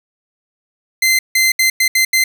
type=tone bursts at uneven times; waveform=sawtooth; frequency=2072 Hz; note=C7; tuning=17 cents flat; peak=-7 dBFS; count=6; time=1.02-1.19 / 1.35-1.52 / 1.59-1.7 / 1.8-1.88 / 1.95-2.05 / 2.13-2.24 s; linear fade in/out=5 ms; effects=none